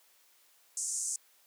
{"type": "band-pass noise", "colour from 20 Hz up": "pink", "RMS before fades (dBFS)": -35, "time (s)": [0.77, 1.16], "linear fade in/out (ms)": 2, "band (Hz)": [6400, 8900], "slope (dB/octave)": 48, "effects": ["white hiss -65 dBFS RMS until 1.46 s", "high-pass 400 Hz 12 dB/octave"]}